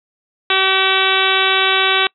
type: harmonic tone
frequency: 381.9 Hz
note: G4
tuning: 45 cents flat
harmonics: 1 / 2 / 3 / 4 / 5 / 6 / 7 / 8 / 9 / 10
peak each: -22 / -23 / -20 / -20 / -25 / -21 / -21 / -23 / -21 / -21 dBFS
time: 0.5-2.07 s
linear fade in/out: 2 ms
effects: noise-tail reverb RT60 0.1 s tail -26 dB re dry